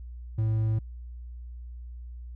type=tone; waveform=triangle; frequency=110 Hz; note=A2; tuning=in tune; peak=-21 dBFS; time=0.38-0.79 s; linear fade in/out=5 ms; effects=added 60 Hz sine -38 dBFS peak until 2.35 s